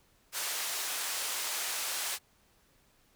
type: band-pass noise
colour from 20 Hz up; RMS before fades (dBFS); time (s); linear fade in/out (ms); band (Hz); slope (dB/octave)
white; -35; 0.32-2.19; 50; 590 to 11000; 12
effects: pink hiss -67 dBFS RMS until 3.15 s